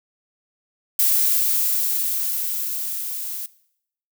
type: noise with level ramp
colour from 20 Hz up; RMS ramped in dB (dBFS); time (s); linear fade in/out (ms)
violet; -17 to -30; 0.99-3.46; 2
effects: noise-tail reverb RT60 0.7 s tail -19 dB re dry